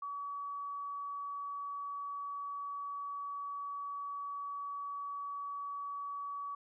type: tone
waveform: sine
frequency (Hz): 1137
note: C#6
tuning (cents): +44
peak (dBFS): -38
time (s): 0.02-6.55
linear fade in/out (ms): 5
effects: none